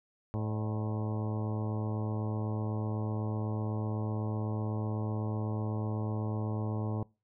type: harmonic tone with a mistuned harmonic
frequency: 108 Hz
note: A2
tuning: 32 cents flat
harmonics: 1 / 2 / 3 / 4 / 5 / 6 / 7 / 8 / 9 / 10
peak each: -32 / -38 / -42 / -44 / -46 / -48 / -49 / -50 / -51 / -52 dBFS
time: 0.34-7.03 s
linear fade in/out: 0 ms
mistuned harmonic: 6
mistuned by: -65 cents
effects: noise-tail reverb RT60 0.3 s tail -24 dB re dry